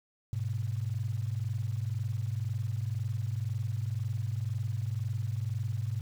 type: tone pair together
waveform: sine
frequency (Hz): 102.84 / 124.8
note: G#2 / B2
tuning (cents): -17 / +19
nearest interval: minor third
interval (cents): 336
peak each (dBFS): -32 / -34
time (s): 0.33-6.01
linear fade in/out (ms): 0
effects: 9-bit